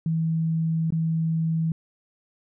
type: tone with dropouts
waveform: sine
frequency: 162.2 Hz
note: E3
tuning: 28 cents flat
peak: -21 dBFS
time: 0.06-1.72 s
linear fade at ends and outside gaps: 2 ms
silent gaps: 0.905-0.923 s
effects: none